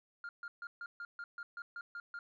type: tone bursts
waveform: sine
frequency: 1405 Hz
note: F6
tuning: 10 cents sharp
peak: -39 dBFS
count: 11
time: 0.24-2.19 s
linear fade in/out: 2 ms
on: 50 ms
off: 140 ms
effects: tanh soft clip ceiling -40 dBFS